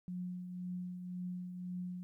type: tone with tremolo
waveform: sine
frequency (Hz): 180.1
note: F#3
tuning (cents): -46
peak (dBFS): -37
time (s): 0.08-2.03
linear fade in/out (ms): 0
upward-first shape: triangle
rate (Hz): 1.9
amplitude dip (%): 50
effects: 13-bit